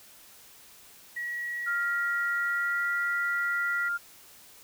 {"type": "tone with pitch glide", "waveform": "sine", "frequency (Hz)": [1918, 1950.4], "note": ["A#6", "B6"], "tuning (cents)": [49, -22], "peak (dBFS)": -31, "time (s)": [1.16, 3.89], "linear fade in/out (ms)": 10, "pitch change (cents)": 29, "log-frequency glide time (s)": [2.35, 2.89]}
{"type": "tone", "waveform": "sine", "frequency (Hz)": 1400, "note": "F6", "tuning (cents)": 4, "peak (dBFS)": -27, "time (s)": [1.66, 3.98], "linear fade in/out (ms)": 20}
{"effects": ["white hiss -53 dBFS RMS until 4.63 s"]}